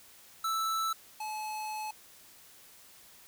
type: tone pair in turn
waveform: square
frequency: 1318.5 / 858.7 Hz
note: E6 / A5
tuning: 0 / -42 cents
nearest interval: perfect fifth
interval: 742 cents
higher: first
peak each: -30 / -36 dBFS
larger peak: first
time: 0.44-0.93 / 1.2-1.91 s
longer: second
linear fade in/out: 5 ms
effects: white hiss -56 dBFS RMS until 3.27 s